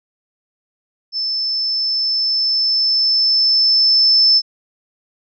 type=tone with level ramp; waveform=sine; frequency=5274 Hz; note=E8; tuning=in tune; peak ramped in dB=-18 to -8 dBFS; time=1.12-4.42 s; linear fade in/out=50 ms; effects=none